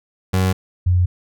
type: tone pair in turn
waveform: 30% pulse / sine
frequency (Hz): 93.5 / 89.6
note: F#2 / F2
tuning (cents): +19 / +45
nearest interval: minor second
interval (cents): 74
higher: first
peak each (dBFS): -12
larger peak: neither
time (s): 0.33-0.53 / 0.86-1.06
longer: neither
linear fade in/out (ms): 10
effects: none

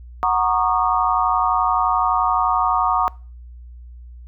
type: chord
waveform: sine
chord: D# minor seventh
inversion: first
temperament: equal with one note detuned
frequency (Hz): 740 / 932.3 / 1108.7 / 1220.3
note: F#5 / A#5 / C#6 / D#6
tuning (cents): 0 / 0 / 0 / -34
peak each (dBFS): -21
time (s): 0.23-3.08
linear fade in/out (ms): 0
effects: noise-tail reverb RT60 0.4 s tail -24 dB re dry + added 60 Hz sine -36 dBFS peak until 4.27 s

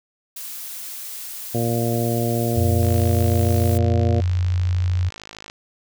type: noise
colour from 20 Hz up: blue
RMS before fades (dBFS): -33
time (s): 0.36-3.78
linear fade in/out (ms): 5
type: harmonic tone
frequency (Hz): 117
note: A#2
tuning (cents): +7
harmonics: 1 / 2 / 3 / 4 / 5 / 6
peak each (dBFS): -22 / -25 / -27 / -28 / -29 / -30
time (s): 1.54-4.21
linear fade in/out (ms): 10
type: tone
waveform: sine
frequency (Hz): 90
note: F#2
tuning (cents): -47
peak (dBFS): -17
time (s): 2.56-5.1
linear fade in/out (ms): 20
type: click train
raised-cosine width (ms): 0.2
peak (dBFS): -19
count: 143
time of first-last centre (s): 2.83-5.499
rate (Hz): 53.2
effects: none

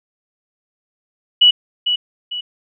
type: tone with echo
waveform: sine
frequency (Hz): 2942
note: F#7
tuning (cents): -11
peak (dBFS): -6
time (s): 1.41-1.51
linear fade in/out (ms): 10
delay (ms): 450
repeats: 2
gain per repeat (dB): -8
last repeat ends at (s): 2.41
effects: none

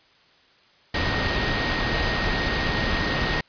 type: tone in noise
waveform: sine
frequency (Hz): 1864.7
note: A#6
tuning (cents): 0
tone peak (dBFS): -29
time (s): 0.94-3.41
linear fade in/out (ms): 5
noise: pink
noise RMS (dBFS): -24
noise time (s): 0.94-3.41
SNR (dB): -8
effects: white hiss -57 dBFS RMS until 3.48 s + resampled to 11025 Hz

